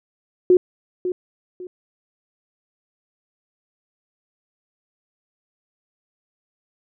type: tone with echo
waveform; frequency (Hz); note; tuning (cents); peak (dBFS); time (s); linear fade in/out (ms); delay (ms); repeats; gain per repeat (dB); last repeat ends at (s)
sine; 363.2; F#4; -32; -9; 0.5-0.57; 2; 550; 2; -11; 1.67
effects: none